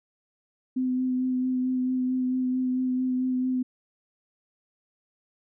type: tone with vibrato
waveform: sine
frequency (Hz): 255.2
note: C4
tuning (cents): -43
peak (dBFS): -23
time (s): 0.76-3.63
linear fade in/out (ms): 10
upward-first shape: sine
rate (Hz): 4.5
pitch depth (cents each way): 15
effects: none